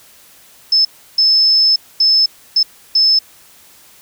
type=tone bursts at uneven times; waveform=sine; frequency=5240 Hz; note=E8; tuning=11 cents flat; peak=-8 dBFS; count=5; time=0.72-0.85 / 1.18-1.76 / 2-2.26 / 2.56-2.63 / 2.95-3.19 s; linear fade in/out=5 ms; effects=white hiss -45 dBFS RMS until 4.01 s